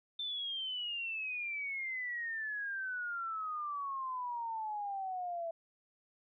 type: exponential sweep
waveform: sine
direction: down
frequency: 3576 to 659.3 Hz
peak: -36 dBFS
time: 0.19-5.51 s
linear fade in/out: 5 ms
effects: none